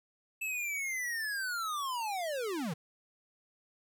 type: linear sweep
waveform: square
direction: down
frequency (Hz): 2637 to 138.59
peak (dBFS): -34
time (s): 0.41-2.74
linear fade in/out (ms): 10
effects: none